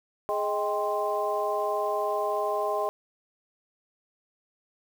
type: harmonic tone with a mistuned harmonic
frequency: 209.1 Hz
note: G#3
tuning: 12 cents sharp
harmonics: 2 / 3 / 4 / 5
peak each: -31 / -29 / -32 / -31 dBFS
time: 0.29-2.89 s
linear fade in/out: 0 ms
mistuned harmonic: 4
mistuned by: -87 cents
effects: 8-bit